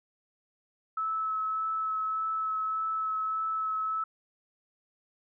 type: tone with vibrato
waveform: sine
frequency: 1300 Hz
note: E6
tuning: 24 cents flat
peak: -28 dBFS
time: 0.97-4.04 s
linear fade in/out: 5 ms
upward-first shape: sine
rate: 1.7 Hz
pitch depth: 11 cents each way
effects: none